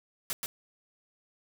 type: noise with echo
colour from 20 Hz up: white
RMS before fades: -33 dBFS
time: 0.3-0.33 s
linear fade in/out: 0 ms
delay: 130 ms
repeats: 1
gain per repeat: -2 dB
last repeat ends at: 0.46 s
effects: none